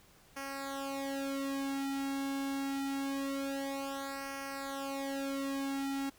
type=tone with flanger; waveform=sawtooth; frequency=274.4 Hz; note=C#4; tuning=17 cents flat; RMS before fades=-37 dBFS; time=0.36-6.1 s; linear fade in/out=10 ms; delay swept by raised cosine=0.26 to 2.06 ms; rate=0.25 Hz; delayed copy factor=-0.9; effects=pink hiss -62 dBFS RMS until 6.18 s